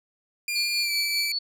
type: tone with pitch glide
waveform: sawtooth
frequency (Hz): 2400 to 2321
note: D7 to D7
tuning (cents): +37 to -21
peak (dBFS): -23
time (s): 0.48-1.32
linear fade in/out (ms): 2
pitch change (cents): -58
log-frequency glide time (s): 0.82-0.91
type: tone with tremolo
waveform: sine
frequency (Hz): 4435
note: C#8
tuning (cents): 0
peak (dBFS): -23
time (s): 0.55-1.39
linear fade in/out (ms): 10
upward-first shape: triangle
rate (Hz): 5.1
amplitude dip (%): 65
effects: none